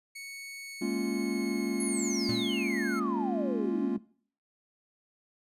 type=tone with pitch glide; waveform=sawtooth; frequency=2217 to 2156 Hz; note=C#7 to C#7; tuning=0 to -49 cents; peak=-37 dBFS; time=0.15-3 s; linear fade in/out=10 ms; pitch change=-49 cents; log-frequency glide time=0.62-2.41 s
type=chord; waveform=triangle; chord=Bb minor seventh; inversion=third; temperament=equal; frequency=207.7 / 233.1 / 277.2 / 349.2 Hz; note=Ab3 / Bb3 / Db4 / F4; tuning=0 / 0 / 0 / 0 cents; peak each=-32 dBFS; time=0.81-3.97 s; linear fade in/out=10 ms
type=exponential sweep; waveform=sine; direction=down; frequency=11050 to 216.8 Hz; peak=-33 dBFS; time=1.8-3.98 s; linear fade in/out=2 ms
type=tone with exponential decay; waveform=square; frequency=116.54 Hz; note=A#2; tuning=in tune; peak=-32 dBFS; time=2.29-2.63 s; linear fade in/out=0 ms; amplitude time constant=73 ms
effects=noise-tail reverb RT60 0.5 s tail -20 dB re dry + resampled to 32000 Hz